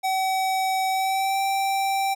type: tone with pitch glide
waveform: square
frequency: 760 to 780.5 Hz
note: F#5 to G5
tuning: +46 to -8 cents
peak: -22 dBFS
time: 0.03-2.15 s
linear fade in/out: 20 ms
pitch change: +46 cents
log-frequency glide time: 0.9-1.4 s
effects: none